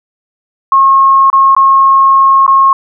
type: tone with dropouts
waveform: sine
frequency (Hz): 1083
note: C#6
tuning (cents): -41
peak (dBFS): -3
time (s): 0.72-2.73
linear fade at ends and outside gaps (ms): 2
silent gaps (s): 1.301-1.329 / 1.55-1.565 / 2.465-2.478
effects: none